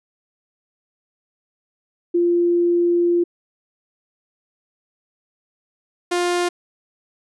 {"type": "tone pair in turn", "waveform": ["sine", "sawtooth"], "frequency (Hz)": [346.6, 352.5], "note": ["F4", "F4"], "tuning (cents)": [-13, 16], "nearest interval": "unison", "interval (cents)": 29, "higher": "second", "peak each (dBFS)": [-14, -14], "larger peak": "neither", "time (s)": [[2.14, 3.24], [6.11, 6.49]], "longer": "first", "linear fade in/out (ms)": 10, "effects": ["resampled to 24000 Hz"]}